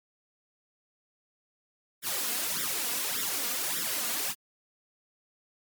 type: noise with flanger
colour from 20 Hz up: white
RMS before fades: -31 dBFS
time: 2.02-4.35 s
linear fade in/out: 50 ms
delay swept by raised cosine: 0.55 to 4.25 ms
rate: 1.7 Hz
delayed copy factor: +1
effects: high-pass 150 Hz 12 dB/octave + MP3 96 kbps

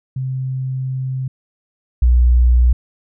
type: tone pair in turn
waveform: sine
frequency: 130.81 / 60.83 Hz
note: C3 / B1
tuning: 0 / -26 cents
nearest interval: octave + minor second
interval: 1326 cents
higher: first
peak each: -19 / -8 dBFS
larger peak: second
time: 0.16-1.28 / 2.02-2.73 s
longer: first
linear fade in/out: 5 ms
effects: none

